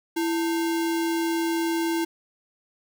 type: tone with sample-and-hold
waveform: sine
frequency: 332 Hz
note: E4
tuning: 12 cents sharp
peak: -22 dBFS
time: 0.16-2.05 s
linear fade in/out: 10 ms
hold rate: 1225 Hz
effects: none